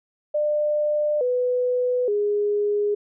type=tone with pitch steps; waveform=sine; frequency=598 / 497.1 / 413.2 Hz; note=D5 / B4 / G#4; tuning=+31 / +11 / -9 cents; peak=-19 dBFS; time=0.34-2.95 s; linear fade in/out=10 ms; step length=870 ms; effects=none